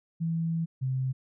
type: tone pair in turn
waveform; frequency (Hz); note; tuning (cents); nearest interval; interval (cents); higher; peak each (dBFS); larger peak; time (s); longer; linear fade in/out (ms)
sine; 164.81 / 130.81; E3 / C3; 0 / 0; major third; 400; first; -26; neither; 0.2-0.66 / 0.81-1.13; first; 20
effects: none